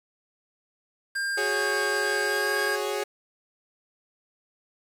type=tone with pitch glide; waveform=square; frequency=1600 to 1624.2 Hz; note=G6 to G#6; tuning=+35 to -39 cents; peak=-27 dBFS; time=1.15-2.76 s; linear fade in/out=10 ms; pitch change=+26 cents; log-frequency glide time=2.23-2.43 s
type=chord; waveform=sawtooth; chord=F# suspended second; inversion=none; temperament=equal; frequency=370 / 415.3 / 554.4 Hz; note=F#4 / G#4 / C#5; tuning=0 / 0 / 0 cents; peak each=-29 / -25 / -29 dBFS; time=1.37-3.04 s; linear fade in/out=10 ms
effects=low-pass 12000 Hz 12 dB/octave + 8-bit